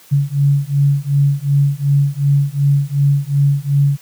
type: beating tone pair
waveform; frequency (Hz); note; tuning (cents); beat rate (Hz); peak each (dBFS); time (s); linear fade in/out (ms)
sine; 140 / 142.7; C#3 / D3; +18 / -49; 2.7; -14; 0.11-3.97; 20
effects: white hiss -45 dBFS RMS until 4.01 s + high-pass 80 Hz 12 dB/octave